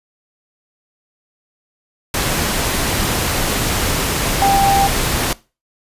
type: tone in noise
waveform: sine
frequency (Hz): 790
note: G5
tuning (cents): +13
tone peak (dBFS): -11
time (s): 4.42-4.87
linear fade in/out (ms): 2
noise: pink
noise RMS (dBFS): -18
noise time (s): 2.14-5.33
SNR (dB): +4
effects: noise-tail reverb RT60 0.3 s tail -21 dB re dry + resampled to 32000 Hz